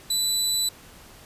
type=tone; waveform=25% pulse; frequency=3976 Hz; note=B7; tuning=11 cents sharp; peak=-18 dBFS; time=0.1-0.69 s; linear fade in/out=5 ms; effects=pink hiss -48 dBFS RMS until 1.25 s + resampled to 32000 Hz